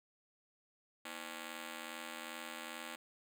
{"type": "ring-modulated tone", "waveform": "5% pulse", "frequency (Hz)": 279.3, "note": "C#4", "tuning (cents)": 13, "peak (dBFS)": -30, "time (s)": [1.05, 2.96], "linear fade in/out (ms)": 5, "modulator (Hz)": 41.2, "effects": []}